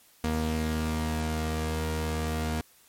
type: tone pair together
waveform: sawtooth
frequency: 78.6 / 235.5 Hz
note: D#2 / A#3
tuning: +18 / +18 cents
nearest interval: octave + perfect fifth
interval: 1900 cents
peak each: -25 / -27 dBFS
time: 0.24-2.61 s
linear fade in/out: 0 ms
effects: white hiss -59 dBFS RMS until 2.88 s + MP3 64 kbps